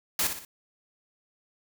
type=noise with echo; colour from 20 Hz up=white; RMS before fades=-26 dBFS; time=0.19-0.27 s; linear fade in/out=2 ms; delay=60 ms; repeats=3; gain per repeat=-7 dB; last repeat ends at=0.45 s; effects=none